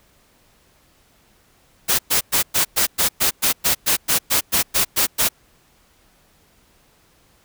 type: noise bursts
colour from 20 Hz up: white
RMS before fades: -17 dBFS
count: 16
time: 1.88-5.29 s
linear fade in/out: 20 ms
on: 110 ms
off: 110 ms
effects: pink hiss -57 dBFS RMS until 7.44 s